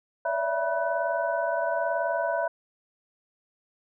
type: tone cluster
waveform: sine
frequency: 566 / 587 / 665 / 972 / 1501 Hz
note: C#5 / D5 / E5 / B5 / F#6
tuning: +36 / -1 / +15 / -28 / +24 cents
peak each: -33 / -34 / -27 / -31 / -33 dBFS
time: 0.25-2.48 s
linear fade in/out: 5 ms
effects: none